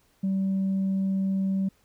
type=tone; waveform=sine; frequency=192.6 Hz; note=G3; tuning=30 cents flat; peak=-21 dBFS; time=0.23-1.69 s; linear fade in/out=10 ms; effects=tanh soft clip ceiling -21 dBFS + pink hiss -65 dBFS RMS until 1.84 s